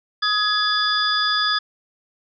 sine tone cluster, 1256 / 1680 / 3468 / 4899 Hz, D#6 / G#6 / A7 / D#8, +16 / +19 / -26 / -28 cents, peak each -23 dBFS, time 0.22-1.59 s, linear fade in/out 10 ms, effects none

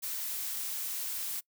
blue noise, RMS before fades -36 dBFS, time 0.02-1.41 s, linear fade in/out 20 ms, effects noise-tail reverb RT60 0.1 s tail -24 dB re dry

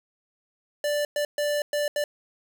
square tone bursts at uneven times, 587.3 Hz, D5, in tune, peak -24 dBFS, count 5, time 0.84-1.05 / 1.16-1.25 / 1.38-1.62 / 1.73-1.88 / 1.96-2.04 s, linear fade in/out 2 ms, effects 9-bit

